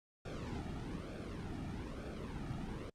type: noise with flanger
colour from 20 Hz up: brown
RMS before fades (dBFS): -43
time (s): 0.25-2.9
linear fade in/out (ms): 5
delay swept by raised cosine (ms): 1 to 1.98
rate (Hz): 1.1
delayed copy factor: -0.75
effects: low-pass 7000 Hz 12 dB/octave + Opus 48 kbps